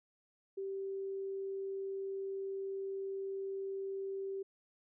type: tone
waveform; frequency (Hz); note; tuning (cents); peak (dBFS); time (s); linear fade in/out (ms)
sine; 389.2; G4; -12; -37; 0.57-4.43; 10
effects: none